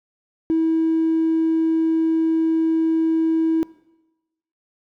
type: tone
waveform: triangle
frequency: 323.6 Hz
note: E4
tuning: 32 cents flat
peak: -12 dBFS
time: 0.5-3.63 s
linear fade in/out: 0 ms
effects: noise-tail reverb RT60 1.0 s tail -23 dB re dry + tanh soft clip ceiling -13 dBFS